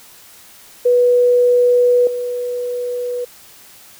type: tone with level steps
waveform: sine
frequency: 490.1 Hz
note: B4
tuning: 13 cents flat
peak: -9 / -19 dBFS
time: 0.85-3.25 s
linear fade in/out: 10 ms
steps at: 2.07 s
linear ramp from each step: 2 ms
effects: white hiss -43 dBFS RMS until 3.99 s